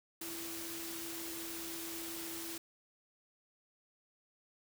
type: tone in noise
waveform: sine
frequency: 332.7 Hz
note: E4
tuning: 16 cents sharp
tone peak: -46 dBFS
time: 0.21-2.58 s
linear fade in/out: 5 ms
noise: white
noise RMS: -44 dBFS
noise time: 0.21-2.58 s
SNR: -5 dB
effects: none